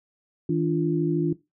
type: tone cluster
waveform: sine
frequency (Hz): 159.6 / 292.3 / 345.3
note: D#3 / D4 / F4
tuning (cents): +44 / -8 / -20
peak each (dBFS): -25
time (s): 0.49-1.33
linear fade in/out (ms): 5
effects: noise-tail reverb RT60 0.2 s tail -17 dB re dry